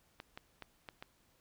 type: clicks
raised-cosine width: 0.3 ms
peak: -29 dBFS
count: 5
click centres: 0.201 / 0.375 / 0.623 / 0.888 / 1.025 s
effects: pink hiss -71 dBFS RMS until 1.4 s